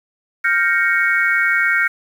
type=chord; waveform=sine; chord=G half-diminished seventh; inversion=third; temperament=equal; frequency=1396.9 / 1568 / 1864.7 / 2217 Hz; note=F6 / G6 / Bb6 / Db7; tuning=0 / 0 / 0 / 0 cents; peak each=-19 dBFS; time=0.44-1.88 s; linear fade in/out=10 ms; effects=7-bit